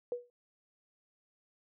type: tone with exponential decay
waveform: sine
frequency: 486.1 Hz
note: B4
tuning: 28 cents flat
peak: -29 dBFS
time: 0.12-0.3 s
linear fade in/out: 1 ms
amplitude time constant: 37 ms
effects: none